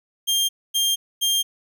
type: tone bursts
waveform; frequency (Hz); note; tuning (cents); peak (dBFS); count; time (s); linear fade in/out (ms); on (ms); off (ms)
sawtooth; 3198; G7; +34; -15; 3; 0.27-1.43; 20; 220; 250
effects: none